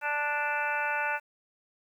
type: harmonic tone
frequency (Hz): 293.7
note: D4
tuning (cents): 0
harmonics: 2 / 3 / 4 / 5 / 6 / 7 / 8 / 9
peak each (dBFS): -38 / -32 / -42 / -31 / -38 / -43 / -39 / -36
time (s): 0.01-1.2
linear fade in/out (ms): 50
effects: 10-bit